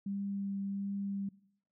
sine tone with vibrato, 198.3 Hz, G3, 20 cents sharp, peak -34 dBFS, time 0.06-1.29 s, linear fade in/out 5 ms, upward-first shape triangle, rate 1.4 Hz, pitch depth 10 cents each way, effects noise-tail reverb RT60 0.7 s tail -21 dB re dry

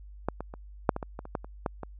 clicks, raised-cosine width 1 ms, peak -13 / -21 / -27 / -6 / -18 / -21 / -23 / -28 / -15 / -29 / -14 / -22 dBFS, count 12, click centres 0.286 / 0.406 / 0.539 / 0.892 / 0.964 / 1.028 / 1.191 / 1.254 / 1.352 / 1.445 / 1.662 / 1.833 s, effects added 50 Hz sine -44 dBFS peak until 1.99 s

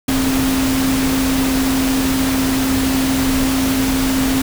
sine tone in noise, 264.9 Hz, C4, 22 cents sharp, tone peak -15 dBFS, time 0.08-4.42 s, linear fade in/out 5 ms, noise pink, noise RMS -21 dBFS, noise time 0.08-4.42 s, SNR +3 dB, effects none

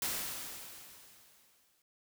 white noise with exponential decay, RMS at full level -34 dBFS, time 0.02-1.82 s, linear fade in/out 2 ms, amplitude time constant 390 ms, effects none

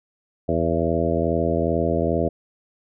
harmonic tone with a mistuned harmonic, 82.41 Hz, E2, in tune, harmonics 1 / 2 / 3 / 4 / 5 / 6 / 7 / 8, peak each -27 / -27 / -27 / -27 / -27 / -27 / -27 / -27 dBFS, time 0.48-2.29 s, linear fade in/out 10 ms, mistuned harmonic 8, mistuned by +24 cents, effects none

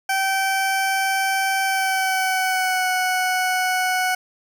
20% pulse tone with pitch glide, 773 to 739.4 Hz, G5 to F#5, -24 to -1 cents, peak -14 dBFS, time 0.09-4.15 s, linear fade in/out 5 ms, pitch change -77 cents, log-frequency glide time 1.64-2.87 s, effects 9-bit

